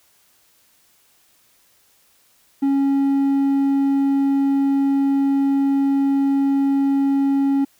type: tone with hard clipping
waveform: sine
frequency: 275.8 Hz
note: C#4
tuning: 9 cents flat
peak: -16 dBFS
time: 2.62-7.65 s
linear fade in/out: 10 ms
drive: 3 dB
effects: white hiss -58 dBFS RMS until 7.79 s